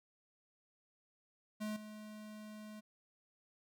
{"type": "tone with level steps", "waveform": "square", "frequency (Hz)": 213.3, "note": "G#3", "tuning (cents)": 46, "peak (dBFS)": [-39, -49], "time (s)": [1.6, 2.81], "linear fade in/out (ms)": 20, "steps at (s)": 1.76, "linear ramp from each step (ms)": 5, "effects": []}